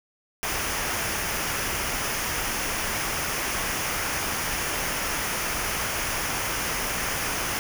pink noise with comb filter, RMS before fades -28 dBFS, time 0.43-7.59 s, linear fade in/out 0 ms, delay 0.25 ms, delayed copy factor -0.55, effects none

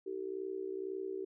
sine tone with amplitude modulation, 383.2 Hz, G4, 39 cents flat, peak -33 dBFS, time 0.06-1.25 s, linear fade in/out 10 ms, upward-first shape sine, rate 62 Hz, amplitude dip 85%, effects none

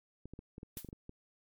clicks, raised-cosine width 3 ms, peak -33 dBFS, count 10, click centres 0.256 / 0.336 / 0.391 / 0.581 / 0.631 / 0.771 / 0.847 / 0.888 / 0.929 / 1.094 s
blue noise with exponential decay, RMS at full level -39 dBFS, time 0.77-0.9 s, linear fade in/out 2 ms, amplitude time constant 27 ms
effects MP3 96 kbps

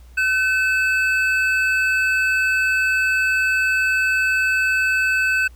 triangle tone pair together, 1522 / 2610 Hz, F#6 / E7, +48 / -18 cents, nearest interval major sixth, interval 934 cents, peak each -16 / -19 dBFS, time 0.17-5.48 s, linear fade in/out 10 ms, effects added 60 Hz sine -41 dBFS peak until 5.55 s + pink hiss -56 dBFS RMS until 5.55 s

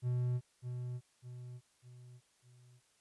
triangle tone with echo, 123.8 Hz, B2, 5 cents sharp, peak -29 dBFS, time 0.02-0.41 s, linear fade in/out 50 ms, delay 600 ms, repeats 4, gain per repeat -7 dB, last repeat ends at 2.81 s, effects white hiss -72 dBFS RMS until 3 s + resampled to 24000 Hz

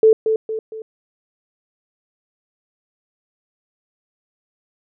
sine tone with echo, 440 Hz, A4, in tune, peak -7 dBFS, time 0.03-0.13 s, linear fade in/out 2 ms, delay 230 ms, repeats 3, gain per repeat -7 dB, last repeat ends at 0.82 s, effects none

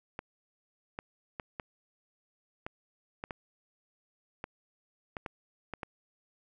clicks, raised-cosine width 0.5 ms, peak -22 dBFS, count 12, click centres 0.191 / 0.989 / 1.398 / 1.598 / 2.665 / 3.239 / 3.308 / 4.441 / 5.168 / 5.262 / 5.737 / 5.832 s, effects none

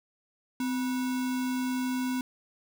sine tone with sample-and-hold, 255.8 Hz, C4, 39 cents flat, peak -27 dBFS, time 0.6-2.21 s, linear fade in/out 2 ms, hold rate 1225 Hz, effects none

